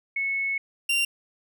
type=tone pair in turn; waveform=sine / 40% pulse; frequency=2200 / 2772 Hz; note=C#7 / F7; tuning=-14 / -14 cents; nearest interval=major third; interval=400 cents; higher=second; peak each=-24 / -20 dBFS; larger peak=second; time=0.16-0.58 / 0.89-1.05 s; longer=first; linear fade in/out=5 ms; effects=none